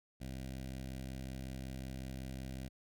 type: tone with notch filter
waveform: 15% pulse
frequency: 65.41 Hz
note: C2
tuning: in tune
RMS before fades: -44 dBFS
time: 0.2-2.69 s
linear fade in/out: 20 ms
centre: 1100 Hz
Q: 1
effects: none